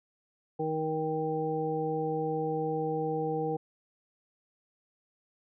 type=harmonic tone; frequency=157.4 Hz; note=D#3; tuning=20 cents sharp; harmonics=1 / 2 / 3 / 5; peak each=-36 / -36 / -31 / -35 dBFS; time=0.59-3.57 s; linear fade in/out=10 ms; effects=none